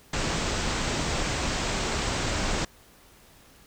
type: low-pass noise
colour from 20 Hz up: pink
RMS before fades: -28 dBFS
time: 0.13-2.65 s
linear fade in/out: 5 ms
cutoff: 8200 Hz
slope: 96 dB/octave
effects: pink hiss -55 dBFS RMS until 3.66 s